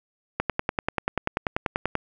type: click train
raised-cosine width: 0.5 ms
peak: -8 dBFS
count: 17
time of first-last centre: 0.4-1.953 s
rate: 10.3 Hz
effects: none